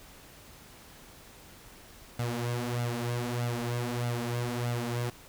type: tone with flanger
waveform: sawtooth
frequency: 120.2 Hz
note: B2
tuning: 46 cents flat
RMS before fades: -32 dBFS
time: 2.19-5.1 s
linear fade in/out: 5 ms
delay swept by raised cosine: 1.4 to 6.5 ms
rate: 1.6 Hz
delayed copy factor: +0.65
effects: pink hiss -52 dBFS RMS until 5.28 s